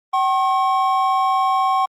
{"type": "tone pair together", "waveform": "triangle", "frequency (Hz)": [763.7, 1080], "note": ["G5", "C#6"], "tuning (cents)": [-45, -45], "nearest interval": "tritone", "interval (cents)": 600, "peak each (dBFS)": -16, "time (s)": [0.13, 1.86], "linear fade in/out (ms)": 10, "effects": ["Opus 32 kbps"]}